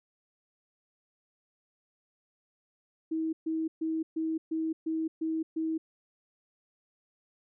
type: tone bursts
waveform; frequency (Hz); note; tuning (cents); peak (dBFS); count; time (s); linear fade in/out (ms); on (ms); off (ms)
sine; 320.6; E4; -48; -28; 8; 3.11-5.78; 10; 220; 130
effects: none